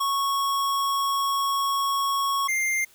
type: tone pair in turn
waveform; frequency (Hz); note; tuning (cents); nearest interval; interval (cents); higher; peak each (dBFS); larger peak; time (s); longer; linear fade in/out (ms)
square; 1105 / 2103; C#6 / C7; -6 / +8; major seventh; 1114; second; -23; neither; 0-2.48 / 2.48-2.85; first; 10
effects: white hiss -56 dBFS RMS until 2.94 s